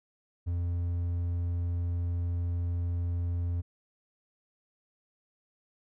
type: tone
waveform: triangle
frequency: 86.7 Hz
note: F2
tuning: 12 cents flat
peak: -26 dBFS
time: 0.46-3.62 s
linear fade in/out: 20 ms
effects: none